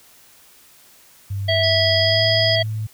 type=tone with pitch glide; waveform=sine; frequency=98.9 to 108.48 Hz; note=G2 to A2; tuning=+16 to -24 cents; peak=-22 dBFS; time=1.3-2.87 s; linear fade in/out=10 ms; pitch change=+160 cents; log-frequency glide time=1.99-2.23 s
type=harmonic tone; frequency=655 Hz; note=E5; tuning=11 cents flat; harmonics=1 / 3 / 5 / 7; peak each=-19 / -23 / -21 / -27 dBFS; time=1.48-2.63 s; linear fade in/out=10 ms
type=tone; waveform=sine; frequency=4978 Hz; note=D#8; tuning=in tune; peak=-20 dBFS; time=1.63-2.56 s; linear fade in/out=10 ms
effects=white hiss -50 dBFS RMS until 2.93 s